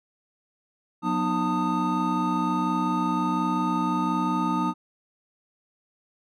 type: tone cluster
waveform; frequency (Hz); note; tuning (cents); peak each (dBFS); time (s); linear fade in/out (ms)
triangle; 181.4 / 242.7 / 306.9 / 895 / 1241; F#3 / B3 / D#4 / A5 / D#6; -34 / -30 / -24 / +29 / -5; -27; 1.02-4.74; 50
effects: none